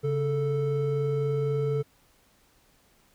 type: tone pair together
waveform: triangle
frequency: 138.68 / 440 Hz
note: C#3 / A4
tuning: +1 / 0 cents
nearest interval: octave + minor sixth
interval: 1999 cents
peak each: -25 / -25 dBFS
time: 0.03-1.83 s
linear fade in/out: 20 ms
effects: pink hiss -63 dBFS RMS until 3.14 s

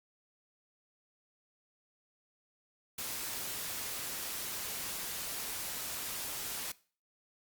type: noise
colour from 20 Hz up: white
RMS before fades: -39 dBFS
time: 2.98-6.72 s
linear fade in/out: 5 ms
effects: noise-tail reverb RT60 0.4 s tail -20 dB re dry + Opus 48 kbps

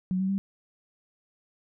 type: tone with pitch steps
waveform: sine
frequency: 185 / 190.31 / 195.77 Hz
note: F#3 / F#3 / G3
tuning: 0 / +49 / -2 cents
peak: -24 dBFS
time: 0.11-0.38 s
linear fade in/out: 0 ms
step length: 90 ms
effects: none

